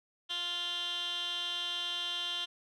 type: tone with band-pass filter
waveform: 15% pulse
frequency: 349.6 Hz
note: F4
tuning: 2 cents sharp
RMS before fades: -36 dBFS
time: 0.29-2.46 s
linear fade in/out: 20 ms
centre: 3200 Hz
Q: 5.5
effects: none